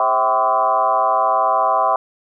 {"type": "tone with frequency modulation", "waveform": "sine", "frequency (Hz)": 897, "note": "A5", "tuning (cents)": 33, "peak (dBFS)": -13, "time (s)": [0, 1.96], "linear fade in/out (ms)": 2, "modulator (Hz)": 121, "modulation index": 2.4, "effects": []}